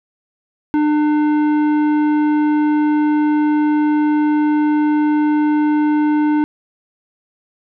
triangle tone with tanh clipping, 300 Hz, D4, 37 cents sharp, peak -14 dBFS, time 0.74-6.44 s, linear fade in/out 0 ms, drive 16 dB, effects none

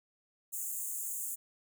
pink high-pass noise, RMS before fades -38 dBFS, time 0.52-1.36 s, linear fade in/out 20 ms, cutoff 6700 Hz, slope 96 dB/octave, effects none

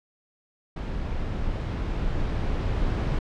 brown noise with level ramp, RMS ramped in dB -30 to -24 dBFS, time 0.76-3.19 s, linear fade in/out 5 ms, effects low-pass 4000 Hz 12 dB/octave

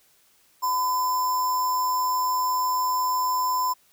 sine tone with sample-and-hold, 1006 Hz, B5, 32 cents sharp, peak -21 dBFS, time 0.62-3.74 s, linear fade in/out 20 ms, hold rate 6300 Hz, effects white hiss -61 dBFS RMS until 3.92 s

